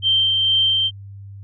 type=tone with tremolo; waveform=sine; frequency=3136 Hz; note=G7; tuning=in tune; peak=-13 dBFS; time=0.02-0.91 s; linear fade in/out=50 ms; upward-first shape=sine; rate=2.2 Hz; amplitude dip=25%; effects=added 99 Hz sine -34 dBFS peak until 1.43 s